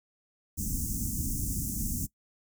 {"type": "band-stop noise", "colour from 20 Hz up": "pink", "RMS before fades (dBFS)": -32, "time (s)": [0.57, 2.07], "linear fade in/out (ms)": 20, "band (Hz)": [290, 6100], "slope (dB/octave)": 48, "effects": ["noise-tail reverb RT60 0.1 s tail -21 dB re dry"]}